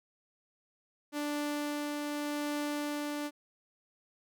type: tone with tremolo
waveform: sawtooth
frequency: 293.7 Hz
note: D4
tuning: in tune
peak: -28 dBFS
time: 1.12-3.31 s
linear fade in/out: 50 ms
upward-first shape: triangle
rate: 0.86 Hz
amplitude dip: 25%
effects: none